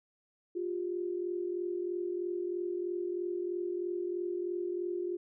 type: tone pair together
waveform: sine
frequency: 352.5 / 395.6 Hz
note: F4 / G4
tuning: +16 / +16 cents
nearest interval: major second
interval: 200 cents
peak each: -33 / -39 dBFS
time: 0.55-5.17 s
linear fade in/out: 10 ms
effects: none